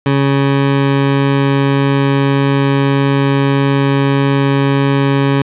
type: tone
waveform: 20% pulse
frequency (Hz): 138.59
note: C#3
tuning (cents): 0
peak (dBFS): -5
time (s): 0.06-5.42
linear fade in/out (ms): 2
effects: resampled to 8000 Hz + 7-bit